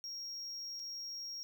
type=tone with dropouts; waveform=triangle; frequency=5588 Hz; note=F8; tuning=in tune; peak=-40 dBFS; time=0.04-1.43 s; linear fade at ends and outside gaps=0 ms; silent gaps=0.794-0.798 s; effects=none